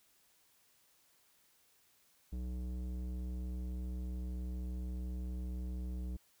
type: tone with low-pass filter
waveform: square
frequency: 61.74 Hz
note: B1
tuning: in tune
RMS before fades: -40 dBFS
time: 2.32-6.17 s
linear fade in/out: 10 ms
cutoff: 300 Hz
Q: 0.8
effects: white hiss -70 dBFS RMS until 6.4 s